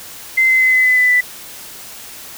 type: tone with pitch steps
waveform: sine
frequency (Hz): 2069 / 2055 / 2041 / 2026 / 2012 / 1998.5 / 1984.7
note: C7 / C7 / C7 / B6 / B6 / B6 / B6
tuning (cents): -20 / -32 / -44 / +44 / +32 / +20 / +8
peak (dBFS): -9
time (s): 0.37-1.21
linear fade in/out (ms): 10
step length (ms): 120
effects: white hiss -34 dBFS RMS until 2.37 s